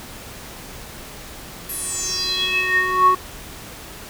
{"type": "tone with band-pass filter sweep", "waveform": "square", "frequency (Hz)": 370, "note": "F#4", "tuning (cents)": 0, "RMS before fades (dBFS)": -20, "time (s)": [1.69, 3.15], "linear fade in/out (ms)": 5, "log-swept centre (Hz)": [12000, 950], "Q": 7.5, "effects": ["pink hiss -37 dBFS RMS until 4.09 s"]}